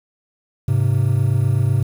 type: tone pair together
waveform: triangle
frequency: 103.47 / 131.5 Hz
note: G#2 / C3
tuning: -6 / +9 cents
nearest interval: major third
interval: 415 cents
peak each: -15 dBFS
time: 0.68-1.83 s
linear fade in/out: 5 ms
effects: 7-bit